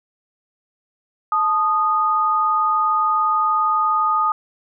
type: tone pair together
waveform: sine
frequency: 873.2 / 1236 Hz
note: A5 / D#6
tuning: -13 / -12 cents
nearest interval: tritone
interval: 601 cents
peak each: -22 / -16 dBFS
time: 1.32-4.32 s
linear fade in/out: 2 ms
effects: none